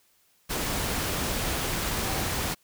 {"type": "tone in noise", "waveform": "sine", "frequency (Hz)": 767, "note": "G5", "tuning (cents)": -38, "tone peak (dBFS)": -39, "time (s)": [2.03, 2.26], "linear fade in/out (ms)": 20, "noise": "pink", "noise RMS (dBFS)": -29, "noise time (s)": [0.49, 2.55], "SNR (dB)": -13, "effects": ["white hiss -65 dBFS RMS until 2.63 s"]}